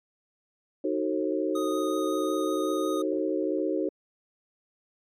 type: chord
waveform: sine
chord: D# diminished seventh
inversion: none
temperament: just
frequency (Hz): 311.1 / 373.4 / 448 / 537.6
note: D#4 / F#4 / A4 / C5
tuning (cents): 0 / +16 / +31 / +47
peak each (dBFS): -29 / -30 / -33 / -32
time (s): 0.84-3.89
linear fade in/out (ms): 5
type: tone with vibrato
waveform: square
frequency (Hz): 1243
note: D#6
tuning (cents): -2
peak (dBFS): -35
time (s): 1.55-3.02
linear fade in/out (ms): 5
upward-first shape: triangle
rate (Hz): 5.4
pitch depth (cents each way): 9
effects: AAC 48 kbps